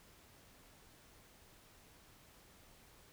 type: silence
effects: pink hiss -63 dBFS RMS until 3.12 s